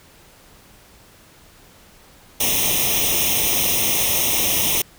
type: noise with comb filter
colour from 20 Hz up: white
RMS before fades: -19 dBFS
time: 2.4-4.82 s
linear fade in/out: 5 ms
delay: 0.33 ms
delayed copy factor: +0.9
effects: pink hiss -49 dBFS RMS until 4.98 s